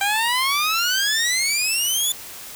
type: exponential sweep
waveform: 15% pulse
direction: up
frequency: 784 to 3520 Hz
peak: -12 dBFS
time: 0.01-2.12 s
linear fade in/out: 2 ms
effects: white hiss -37 dBFS RMS until 2.55 s